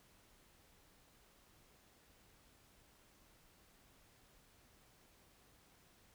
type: silence
effects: pink hiss -68 dBFS RMS until 6.14 s